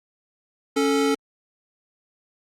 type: tone pair together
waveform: square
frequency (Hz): 277.2 / 440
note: C#4 / A4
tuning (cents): 0 / 0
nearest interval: minor sixth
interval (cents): 800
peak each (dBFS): -22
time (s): 0.76-1.15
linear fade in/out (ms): 10
effects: low-pass 10000 Hz 12 dB/octave + Opus 48 kbps